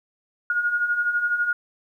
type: beating tone pair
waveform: sine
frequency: 1425 / 1437 Hz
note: F6 / F6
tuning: +34 / +49 cents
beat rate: 12 Hz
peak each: -28 / -21 dBFS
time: 0.5-1.53 s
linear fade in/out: 2 ms
effects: 10-bit